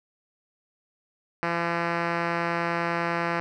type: tone with low-pass filter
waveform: 5% pulse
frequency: 170 Hz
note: F3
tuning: 46 cents flat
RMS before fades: -27 dBFS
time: 1.43-3.4 s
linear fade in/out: 0 ms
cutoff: 2600 Hz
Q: 0.84
effects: none